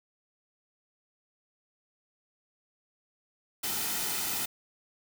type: noise with comb filter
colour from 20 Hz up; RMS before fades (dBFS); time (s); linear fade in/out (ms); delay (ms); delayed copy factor
white; -32; 3.63-4.46; 10; 1.8; -0.55
effects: none